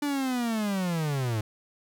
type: linear sweep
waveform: 45% pulse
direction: down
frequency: 294.3 to 103.83 Hz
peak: -26 dBFS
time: 0.02-1.41 s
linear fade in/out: 5 ms
effects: none